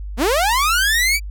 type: linear sweep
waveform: sawtooth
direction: up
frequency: 202.6 to 2349 Hz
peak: -11 dBFS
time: 0.17-1.2 s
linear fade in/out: 50 ms
effects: added 50 Hz sine -26 dBFS peak until 1.3 s